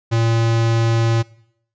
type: tone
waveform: square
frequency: 114.7 Hz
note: A#2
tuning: 28 cents flat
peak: -15 dBFS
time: 0.11-1.23 s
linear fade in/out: 20 ms
effects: noise-tail reverb RT60 0.7 s tail -22 dB re dry + resampled to 16000 Hz